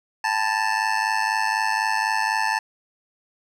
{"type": "tone with amplitude modulation", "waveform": "25% pulse", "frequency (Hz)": 880, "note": "A5", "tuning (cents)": 0, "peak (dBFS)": -13, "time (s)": [0.24, 2.59], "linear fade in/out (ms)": 5, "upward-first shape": "sine", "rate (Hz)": 104, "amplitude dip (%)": 80, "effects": ["low-pass 7000 Hz 12 dB/octave", "9-bit"]}